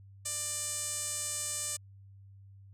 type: tone with band-pass filter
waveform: sawtooth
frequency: 593 Hz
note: D5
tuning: 17 cents sharp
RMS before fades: -36 dBFS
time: 0.25-1.77 s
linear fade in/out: 10 ms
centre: 8000 Hz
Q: 3.9
effects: added 98 Hz sine -51 dBFS peak until 2.73 s